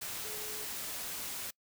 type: tone in noise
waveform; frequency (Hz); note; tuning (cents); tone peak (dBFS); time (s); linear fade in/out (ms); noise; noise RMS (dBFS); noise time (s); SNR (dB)
sine; 427.3; G#4; +49; -48; 0.24-0.65; 10; white; -40; 0.01-1.51; -11
effects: noise-tail reverb RT60 0.1 s tail -25 dB re dry